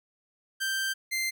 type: tone pair in turn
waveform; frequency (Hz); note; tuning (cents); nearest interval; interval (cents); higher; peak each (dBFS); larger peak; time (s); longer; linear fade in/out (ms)
sawtooth; 1568 / 2085; G6 / C7; 0 / -7; perfect fourth; 493; second; -24; neither; 0.6-0.94 / 1.11-1.31; first; 20
effects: none